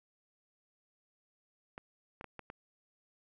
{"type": "clicks", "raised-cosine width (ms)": 0.5, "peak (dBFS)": -29, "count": 5, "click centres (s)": [1.779, 2.211, 2.243, 2.393, 2.501], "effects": []}